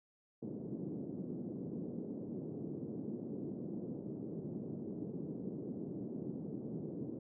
pink band-pass noise, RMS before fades -43 dBFS, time 0.42-7.19 s, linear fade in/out 5 ms, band 160 to 390 Hz, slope 24 dB/octave, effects none

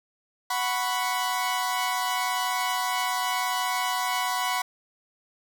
sawtooth chord, F# suspended fourth, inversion none, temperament equal, 740 / 987.8 / 1108.7 Hz, F#5 / B5 / C#6, 0 / 0 / 0 cents, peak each -26 / -24 / -28 dBFS, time 0.5-4.62 s, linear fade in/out 5 ms, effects none

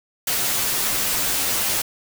white noise with comb filter, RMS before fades -22 dBFS, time 0.27-1.82 s, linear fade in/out 5 ms, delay 12 ms, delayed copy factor -0.8, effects none

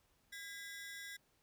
sawtooth ring-modulated tone, 1813 Hz, A#6, 49 cents flat, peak -40 dBFS, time 0.32-1.17 s, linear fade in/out 10 ms, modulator 187 Hz, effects pink hiss -75 dBFS RMS until 1.42 s

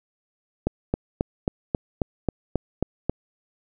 click train, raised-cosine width 2 ms, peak -8 dBFS, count 10, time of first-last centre 0.67-3.096 s, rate 3.71 Hz, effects none

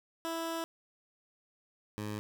15% pulse tone pair in turn, 329.6 / 105.39 Hz, E4 / G#2, 0 / +26 cents, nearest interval octave + minor sixth, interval 1974 cents, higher first, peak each -28 / -30 dBFS, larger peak first, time 0.25-0.64 / 1.98-2.19 s, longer first, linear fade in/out 0 ms, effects none

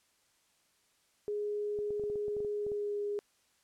sine tone with pitch glide, 415.6 to 410.8 Hz, G#4 to G#4, +1 to -19 cents, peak -32 dBFS, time 1.28-3.19 s, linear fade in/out 0 ms, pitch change -20 cents, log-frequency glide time 2.53-2.99 s
clicks, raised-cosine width 2 ms, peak -34 dBFS, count 12, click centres 1.789 / 1.906 / 1.997 / 2.038 / 2.1 / 2.157 / 2.282 / 2.367 / 2.404 / 2.448 / 2.666 / 2.718 s
effects white hiss -71 dBFS RMS until 3.63 s + low-pass 10000 Hz 12 dB/octave

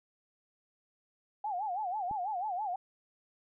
sine tone with vibrato, 783 Hz, G5, 2 cents flat, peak -32 dBFS, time 1.44-2.76 s, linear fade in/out 5 ms, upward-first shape sine, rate 6.1 Hz, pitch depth 190 cents each way
click, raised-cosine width 3 ms, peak -33 dBFS, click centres 2.112 s
effects none

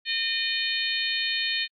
harmonic tone, 610 Hz, D#5, 34 cents flat, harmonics 3 / 4 / 5 / 6 / 7, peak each -31 / -31 / -31 / -31 / -31 dBFS, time 0.05-1.68 s, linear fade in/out 50 ms, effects AAC 64 kbps

